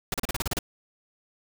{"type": "noise bursts", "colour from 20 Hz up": "pink", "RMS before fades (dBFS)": -28, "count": 9, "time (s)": [0.12, 0.589], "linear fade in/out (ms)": 2, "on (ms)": 21, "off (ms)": 35, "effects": []}